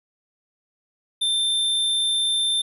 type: tone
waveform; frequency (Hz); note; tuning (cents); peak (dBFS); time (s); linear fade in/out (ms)
square; 3572; A7; +25; -20; 1.21-2.62; 10
effects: resampled to 32000 Hz